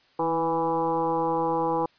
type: tone with frequency modulation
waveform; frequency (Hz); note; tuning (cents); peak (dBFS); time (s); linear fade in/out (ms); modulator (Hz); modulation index
sine; 659.3; E5; 0; -22; 0.19-1.86; 5; 166; 2.3
effects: white hiss -61 dBFS RMS until 1.98 s + resampled to 11025 Hz